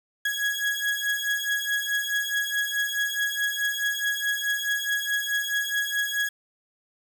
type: beating tone pair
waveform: 35% pulse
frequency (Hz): 1661.2 / 1665.9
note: G#6 / G#6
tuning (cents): 0 / +5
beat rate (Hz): 4.7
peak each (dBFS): -26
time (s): 0.25-6.29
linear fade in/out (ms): 5
effects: none